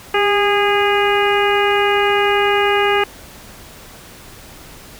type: harmonic tone with a mistuned harmonic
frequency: 410 Hz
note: G#4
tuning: 22 cents flat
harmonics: 1 / 2 / 3 / 4 / 5 / 6 / 7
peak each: -16 / -19 / -21 / -22 / -23 / -24 / -24 dBFS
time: 0.14-3.04 s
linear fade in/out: 5 ms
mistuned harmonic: 1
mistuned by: -34 cents
effects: pink hiss -39 dBFS RMS until 4.99 s